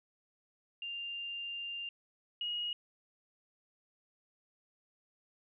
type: tone pair in turn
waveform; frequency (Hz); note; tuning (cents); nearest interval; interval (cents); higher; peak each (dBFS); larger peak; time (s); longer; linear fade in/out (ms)
sine; 2794 / 2886; F7 / F#7; 0 / -44; minor second; 56; second; -38 / -34; second; 0.82-1.89 / 2.41-2.73; first; 2
effects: none